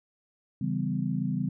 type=chord; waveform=sine; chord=C# half-diminished seventh; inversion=none; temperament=equal with one note detuned; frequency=138.59 / 164.81 / 196 / 251.5 Hz; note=C#3 / E3 / G3 / B3; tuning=0 / 0 / 0 / +32 cents; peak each=-32 / -32 / -31 / -33 dBFS; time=0.61-1.49 s; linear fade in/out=5 ms; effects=none